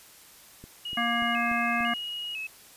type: click train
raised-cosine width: 3 ms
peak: -31 dBFS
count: 5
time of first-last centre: 0.64-1.806 s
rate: 3.43 Hz
type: tone with vibrato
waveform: sine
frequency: 2731 Hz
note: F7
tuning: 39 cents flat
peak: -32 dBFS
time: 0.85-2.47 s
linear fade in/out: 5 ms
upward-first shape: square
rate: 1 Hz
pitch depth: 97 cents each way
type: harmonic tone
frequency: 235.6 Hz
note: A#3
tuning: 19 cents sharp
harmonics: 1 / 3 / 5 / 7 / 9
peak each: -31 / -31 / -31 / -31 / -31 dBFS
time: 0.97-1.94 s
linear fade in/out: 5 ms
effects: white hiss -52 dBFS RMS until 2.76 s + resampled to 32000 Hz